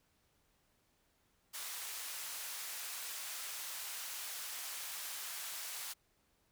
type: band-pass noise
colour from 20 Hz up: white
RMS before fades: -44 dBFS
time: 1.53-5.94 s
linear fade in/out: 20 ms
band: 820 to 16000 Hz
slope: 12 dB/octave
effects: pink hiss -75 dBFS RMS until 6.51 s